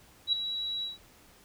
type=tone with ADSR envelope; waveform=sine; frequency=3897 Hz; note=B7; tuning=24 cents flat; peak=-21 dBFS; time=0.27-0.98 s; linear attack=58 ms; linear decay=5 ms; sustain=-10 dB; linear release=150 ms; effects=pink hiss -58 dBFS RMS until 1.44 s

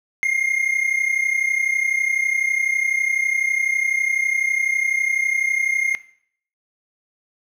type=tone pair together; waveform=triangle; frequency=2100 / 2132 Hz; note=C7 / C7; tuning=+6 / +32 cents; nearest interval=unison; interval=26 cents; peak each=-21 / -17 dBFS; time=0.23-5.95 s; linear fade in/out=0 ms; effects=noise-tail reverb RT60 0.6 s tail -17 dB re dry

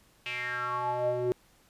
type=tone with band-pass filter sweep; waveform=square; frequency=123.47 Hz; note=B2; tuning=in tune; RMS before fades=-31 dBFS; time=0.26-1.32 s; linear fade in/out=0 ms; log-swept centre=2700 to 390 Hz; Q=6.3; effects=pink hiss -63 dBFS RMS until 1.69 s + resampled to 32000 Hz

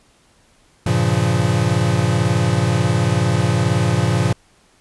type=chord; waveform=square; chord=G half-diminished seventh; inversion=none; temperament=equal with one note detuned; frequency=98 / 116.54 / 138.59 / 173.91 Hz; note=G2 / Bb2 / Db3 / F3; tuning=0 / 0 / 0 / -7 cents; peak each=-22 / -19 / -22 / -22 dBFS; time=0.86-4.33 s; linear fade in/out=5 ms; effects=pink hiss -55 dBFS RMS until 4.8 s + resampled to 24000 Hz

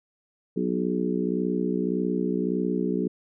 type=harmonic tone with a mistuned harmonic; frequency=61.74 Hz; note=B1; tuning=in tune; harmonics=3 / 4 / 5 / 6 / 7; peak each=-28 / -29 / -30 / -31 / -31 dBFS; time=0.56-3.08 s; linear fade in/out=10 ms; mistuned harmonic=7; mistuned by=-27 cents; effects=none

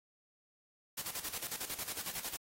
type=noise with tremolo; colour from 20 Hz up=white; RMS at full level=-39 dBFS; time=0.97-2.37 s; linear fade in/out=10 ms; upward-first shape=square; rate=11 Hz; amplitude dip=70%; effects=AAC 48 kbps

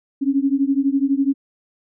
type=beating tone pair; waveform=sine; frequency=270.2 / 282.2 Hz; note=C#4 / C#4; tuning=-44 / +31 cents; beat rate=12 Hz; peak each=-18 / -19 dBFS; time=0.21-1.34 s; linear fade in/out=20 ms; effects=none

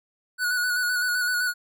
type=tone with vibrato; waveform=square; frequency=1470 Hz; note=F#6; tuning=12 cents flat; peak=-23 dBFS; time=0.38-1.54 s; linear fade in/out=50 ms; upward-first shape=square; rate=7.8 Hz; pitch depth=27 cents each way; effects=none

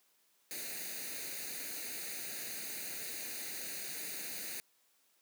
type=noise with comb filter; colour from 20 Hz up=white; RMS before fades=-42 dBFS; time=0.51-4.6 s; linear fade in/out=0 ms; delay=0.46 ms; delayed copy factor=+0.75; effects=white hiss -72 dBFS RMS until 5.21 s + high-pass 200 Hz 12 dB/octave

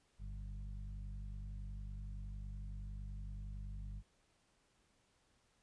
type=harmonic tone with a mistuned harmonic; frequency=49 Hz; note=G1; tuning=in tune; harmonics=1 / 2 / 3 / 4; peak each=-44 / -51 / -57 / -59 dBFS; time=0.18-4.03 s; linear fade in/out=50 ms; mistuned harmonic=2; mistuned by=+31 cents; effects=pink hiss -75 dBFS RMS until 5.62 s + resampled to 22050 Hz

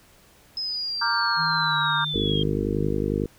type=linear sweep; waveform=sine; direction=down; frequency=5130 to 3200 Hz; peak=-26 dBFS; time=0.57-2.43 s; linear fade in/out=2 ms
type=chord; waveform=sine; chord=G minor seventh; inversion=first; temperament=equal with one note detuned; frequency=932.3 / 1174.7 / 1396.9 / 1581.6 Hz; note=Bb5 / D6 / F6 / G6; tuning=0 / 0 / 0 / +15 cents; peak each=-27 dBFS; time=1.01-2.05 s; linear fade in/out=10 ms
type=tone with pitch glide; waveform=sine; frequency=160 to 151.02 Hz; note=D#3 to D3; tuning=+49 to +49 cents; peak=-31 dBFS; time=1.36-2.91 s; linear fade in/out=50 ms; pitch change=-100 cents; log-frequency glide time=1.56-1.77 s
type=harmonic tone; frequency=51 Hz; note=G#1; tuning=31 cents flat; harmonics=1 / 2 / 3 / 4 / 5 / 6 / 7 / 8 / 9; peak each=-31 / -31 / -31 / -31 / -31 / -31 / -31 / -31 / -31 dBFS; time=2.14-3.26 s; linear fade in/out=5 ms
effects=pink hiss -55 dBFS RMS until 3.38 s

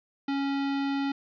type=tone; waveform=square; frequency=277.2 Hz; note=C#4; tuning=in tune; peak=-27 dBFS; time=0.28-1.12 s; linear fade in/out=5 ms; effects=resampled to 11025 Hz + 11-bit

